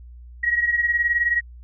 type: beating tone pair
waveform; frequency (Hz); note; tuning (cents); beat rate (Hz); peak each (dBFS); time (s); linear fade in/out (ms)
sine; 1900 / 1919; A#6 / A#6; +33 / +50; 19; -19 / -24; 0.43-1.41; 10
effects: added 60 Hz sine -39 dBFS peak until 1.63 s